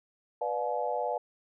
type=chord; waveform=sine; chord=B diminished seventh; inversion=none; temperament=just; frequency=493.9 / 592.7 / 711.2 / 853.4 Hz; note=B4 / D5 / F5 / Ab5; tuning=0 / +16 / +31 / +47 cents; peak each=-34 dBFS; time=0.41-1.18 s; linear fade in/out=5 ms; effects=none